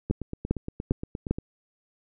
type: two click trains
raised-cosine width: 3 ms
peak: -10 / -19 dBFS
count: 4 / 12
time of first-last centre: 0.11-1.31 / 0.1-1.385 s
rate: 2.5 / 8.56 Hz
effects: none